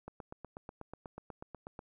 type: click train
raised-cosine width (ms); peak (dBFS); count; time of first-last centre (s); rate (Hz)
1; -30; 15; 0.08-1.791; 8.18
effects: 12-bit